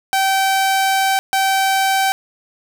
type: tone bursts at uneven times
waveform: sawtooth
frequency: 773 Hz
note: G5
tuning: 24 cents flat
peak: -10 dBFS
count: 2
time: 0.13-1.19 / 1.33-2.12 s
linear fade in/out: 0 ms
effects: none